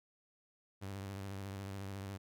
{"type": "tone with vibrato", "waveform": "sawtooth", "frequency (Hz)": 98, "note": "G2", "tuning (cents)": 0, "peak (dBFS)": -38, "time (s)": [0.81, 2.18], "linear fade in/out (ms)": 20, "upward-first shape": "sine", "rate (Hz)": 14, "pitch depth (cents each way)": 49, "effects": []}